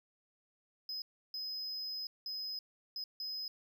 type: tone bursts at uneven times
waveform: triangle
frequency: 5060 Hz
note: D#8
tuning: 28 cents sharp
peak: -37 dBFS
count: 5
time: 0.89-1.02 / 1.34-2.07 / 2.26-2.59 / 2.96-3.04 / 3.2-3.48 s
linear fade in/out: 2 ms
effects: none